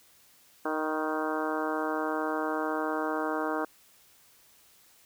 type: harmonic tone with a mistuned harmonic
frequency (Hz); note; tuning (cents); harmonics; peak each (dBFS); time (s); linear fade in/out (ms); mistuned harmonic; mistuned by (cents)
155.56; D#3; 0; 2 / 3 / 4 / 5 / 6 / 7 / 8 / 9 / 10; -33 / -35 / -36 / -37 / -38 / -38 / -39 / -40 / -40; 0.65-3.65; 5; 6; +34
effects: white hiss -60 dBFS RMS until 5.05 s